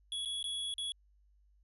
square tone with dropouts, 3363 Hz, G#7, 21 cents sharp, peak -36 dBFS, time 0.12-0.92 s, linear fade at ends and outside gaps 1 ms, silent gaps 0.25-0.257 / 0.428-0.441 / 0.74-0.781 s, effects added 50 Hz sine -64 dBFS peak until 1.63 s + resampled to 32000 Hz

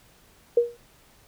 sine tone with exponential decay, 475 Hz, A#4, 33 cents sharp, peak -12 dBFS, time 0.57-0.77 s, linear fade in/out 5 ms, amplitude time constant 42 ms, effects pink hiss -57 dBFS RMS until 1.27 s

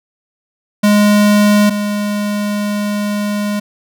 square tone pair in turn, 207.3 / 206.6 Hz, G#3 / G#3, -3 / -9 cents, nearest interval unison, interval 6 cents, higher first, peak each -8 / -16 dBFS, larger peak first, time 0.83-1.7 / 1.7-3.6 s, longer second, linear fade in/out 10 ms, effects none

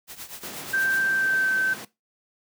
white noise with tremolo, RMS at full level -36 dBFS, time 0.07-1.05 s, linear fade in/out 50 ms, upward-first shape triangle, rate 8.3 Hz, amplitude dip 85%
pink high-pass noise, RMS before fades -39 dBFS, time 0.43-1.85 s, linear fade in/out 5 ms, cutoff 150 Hz, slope 24 dB/octave
sine tone with pitch glide, 1568 to 1543.7 Hz, G6 to G6, 0 to -27 cents, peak -20 dBFS, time 0.73-1.74 s, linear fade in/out 10 ms, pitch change -27 cents, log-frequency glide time 1.11-1.5 s
effects noise-tail reverb RT60 0.2 s tail -17 dB re dry

